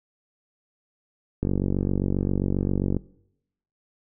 click train, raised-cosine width 3 ms, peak -11 dBFS, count 74, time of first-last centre 1.43-2.967 s, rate 47.5 Hz, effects noise-tail reverb RT60 0.8 s tail -22 dB re dry

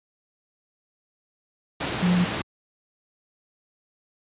sine tone in noise, 178.3 Hz, F3, 36 cents sharp, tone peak -17 dBFS, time 2.02-2.25 s, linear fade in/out 10 ms, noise pink, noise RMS -27 dBFS, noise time 1.8-2.42 s, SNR +7 dB, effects high-pass 100 Hz 12 dB/octave + resampled to 8000 Hz

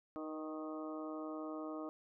harmonic tone with a mistuned harmonic, 155.56 Hz, D#3, in tune, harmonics 2 / 3 / 4 / 5 / 6 / 7 / 8, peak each -43 / -50 / -48 / -55 / -61 / -53 / -52 dBFS, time 0.16-1.89 s, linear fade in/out 0 ms, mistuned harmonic 3, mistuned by +27 cents, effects none

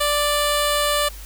10% pulse tone with notch filter, 587.3 Hz, D5, in tune, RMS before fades -20 dBFS, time 0-1.09 s, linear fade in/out 10 ms, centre 2100 Hz, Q 1.9, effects added 50 Hz sine -35 dBFS peak until 1.25 s + white hiss -42 dBFS RMS until 1.25 s

